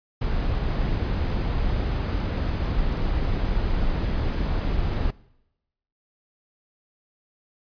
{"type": "noise", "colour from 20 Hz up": "brown", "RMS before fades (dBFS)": -24, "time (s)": [0.21, 5.11], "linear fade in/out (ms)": 10, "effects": ["noise-tail reverb RT60 0.9 s tail -22 dB re dry", "resampled to 11025 Hz"]}